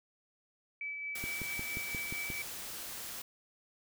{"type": "tone with tremolo", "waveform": "sine", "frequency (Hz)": 2300, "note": "D7", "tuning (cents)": -37, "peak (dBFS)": -36, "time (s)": [0.81, 2.42], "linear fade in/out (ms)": 2, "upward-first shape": "sine", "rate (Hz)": 4.5, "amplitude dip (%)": 30}
{"type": "noise", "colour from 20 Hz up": "white", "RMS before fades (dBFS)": -43, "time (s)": [1.15, 3.22], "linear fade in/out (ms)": 5}
{"type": "click train", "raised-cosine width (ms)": 3, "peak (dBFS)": -28, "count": 7, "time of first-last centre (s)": [1.24, 2.302], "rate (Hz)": 5.65}
{"effects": []}